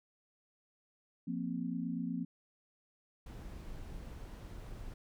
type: chord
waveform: sine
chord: F suspended fourth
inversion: none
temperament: equal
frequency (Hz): 174.61 / 233.1 / 261.6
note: F3 / Bb3 / C4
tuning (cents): 0 / 0 / 0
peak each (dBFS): -39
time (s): 1.27-2.25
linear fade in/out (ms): 10
type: noise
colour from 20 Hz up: brown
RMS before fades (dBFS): -46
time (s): 3.26-4.94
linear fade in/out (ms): 5
effects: none